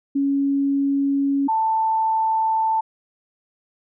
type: tone pair in turn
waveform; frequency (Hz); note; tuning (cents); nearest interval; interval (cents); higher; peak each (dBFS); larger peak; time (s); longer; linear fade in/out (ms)
sine; 278.1 / 886.2; C#4 / A5; +6 / +12; octave + minor sixth; 2006; second; -17; neither; 0.15-1.48 / 1.48-2.81; neither; 10
effects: none